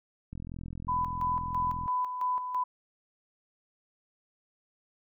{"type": "click train", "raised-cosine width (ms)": 5, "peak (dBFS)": -28, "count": 66, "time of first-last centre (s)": [0.33, 1.859], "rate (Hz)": 42.5}
{"type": "tone with tremolo", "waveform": "sine", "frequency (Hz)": 1000, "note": "B5", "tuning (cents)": 21, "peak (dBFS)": -26, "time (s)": [0.88, 2.64], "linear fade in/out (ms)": 10, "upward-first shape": "square", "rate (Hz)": 3, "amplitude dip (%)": 55}
{"effects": []}